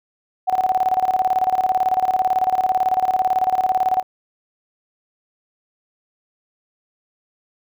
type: tone with tremolo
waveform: sine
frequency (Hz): 748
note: F#5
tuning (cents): +19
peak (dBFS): -13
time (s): 0.47-4.03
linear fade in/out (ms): 20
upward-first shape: square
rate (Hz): 18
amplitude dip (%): 75
effects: none